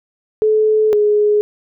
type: tone pair in turn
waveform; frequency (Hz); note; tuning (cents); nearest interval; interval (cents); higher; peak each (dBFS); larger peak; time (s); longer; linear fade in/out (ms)
sine; 431.7 / 418.4; A4 / G#4; -33 / +13; minor second; 54; first; -10; neither; 0.42-0.93 / 0.93-1.41; first; 0
effects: none